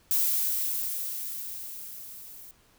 violet noise with level ramp, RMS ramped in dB -24 to -47 dBFS, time 0.11-2.51 s, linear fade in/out 0 ms, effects pink hiss -62 dBFS RMS until 2.78 s

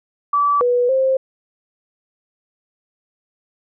sine tone with pitch steps, 1154 / 489.1 / 528 Hz, D6 / B4 / C5, -31 / -17 / +16 cents, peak -13 dBFS, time 0.33-1.17 s, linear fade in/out 5 ms, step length 280 ms, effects none

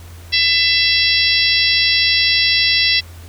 harmonic tone, 668 Hz, E5, 23 cents sharp, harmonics 3 / 4 / 5 / 6 / 7 / 8, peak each -19 / -19 / -19 / -19 / -19 / -19 dBFS, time 0.32-3.01 s, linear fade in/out 20 ms, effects added 85 Hz sine -34 dBFS peak until 3.28 s + pink hiss -43 dBFS RMS until 3.28 s

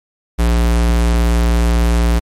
square tone, 58.27 Hz, A#1, in tune, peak -11 dBFS, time 0.38-2.2 s, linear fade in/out 20 ms, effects MP3 64 kbps

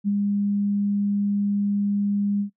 sine tone with ADSR envelope, 202.7 Hz, G#3, 42 cents flat, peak -18 dBFS, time 0.04-2.5 s, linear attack 37 ms, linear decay 30 ms, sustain -2 dB, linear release 98 ms, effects noise-tail reverb RT60 0.1 s tail -20 dB re dry

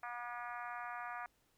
harmonic tone, 241 Hz, B3, 42 cents flat, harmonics 3 / 4 / 5 / 6 / 7 / 8 / 9 / 10, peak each -47 / -49 / -47 / -50 / -51 / -56 / -57 / -59 dBFS, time 0.03-1.26 s, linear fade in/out 2 ms, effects pink hiss -75 dBFS RMS until 1.57 s

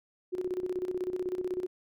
sine tone with tremolo, 364.8 Hz, F#4, 24 cents flat, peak -28 dBFS, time 0.32-1.67 s, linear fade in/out 20 ms, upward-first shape square, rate 16 Hz, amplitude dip 70%, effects none

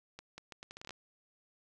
accelerating click train, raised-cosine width 0.2 ms, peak -29 dBFS, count 11, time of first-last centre 0.19-0.907 s, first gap 190 ms, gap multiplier 0.75, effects none

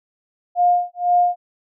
sine tone with tremolo, 709 Hz, F5, 26 cents sharp, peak -11 dBFS, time 0.55-1.36 s, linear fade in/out 50 ms, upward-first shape sine, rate 2 Hz, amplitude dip 100%, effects none

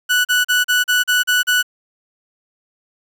30% pulse tone bursts, 1480 Hz, F#6, in tune, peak -10 dBFS, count 8, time 0.09-1.629 s, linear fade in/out 20 ms, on 160 ms, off 37 ms, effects 8-bit

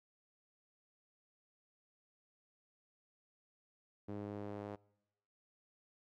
sawtooth tone with band-pass filter sweep, 102.7 Hz, G#2, 19 cents flat, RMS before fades -45 dBFS, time 4.08-4.76 s, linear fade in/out 10 ms, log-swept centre 330 to 560 Hz, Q 1.1, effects noise-tail reverb RT60 1.0 s tail -25 dB re dry

